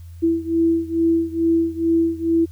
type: beating tone pair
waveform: sine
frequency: 330 / 332.3 Hz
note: E4 / E4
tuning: +2 / +14 cents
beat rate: 2.3 Hz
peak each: -18 / -20 dBFS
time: 0.22-2.46 s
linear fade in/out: 20 ms
effects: added 85 Hz sine -35 dBFS peak until 2.51 s + white hiss -58 dBFS RMS until 2.51 s